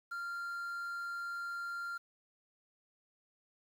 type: tone with quantisation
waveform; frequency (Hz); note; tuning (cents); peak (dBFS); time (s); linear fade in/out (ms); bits
triangle; 1389; F6; -10; -36; 0.11-1.98; 10; 10
effects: none